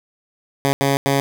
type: tone bursts at uneven times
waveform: 10% pulse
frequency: 138.59 Hz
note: C#3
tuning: in tune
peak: -7 dBFS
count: 3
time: 0.65-0.73 / 0.81-0.97 / 1.06-1.2 s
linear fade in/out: 0 ms
effects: none